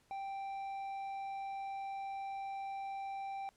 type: tone with low-pass filter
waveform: square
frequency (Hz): 784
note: G5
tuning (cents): 0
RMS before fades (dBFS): -42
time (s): 0.11-3.49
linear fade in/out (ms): 0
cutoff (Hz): 2000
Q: 0.6
effects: pink hiss -71 dBFS RMS until 3.56 s + low-pass 11000 Hz 12 dB/octave